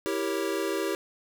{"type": "chord", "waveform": "square", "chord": "E diminished seventh", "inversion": "none", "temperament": "equal with one note detuned", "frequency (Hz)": [327.2, 392, 466.2, 554.4], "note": ["E4", "G4", "Bb4", "Db5"], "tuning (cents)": [-13, 0, 0, 0], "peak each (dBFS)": [-33, -31, -36, -36], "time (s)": [0.06, 0.95], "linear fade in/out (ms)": 0, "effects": []}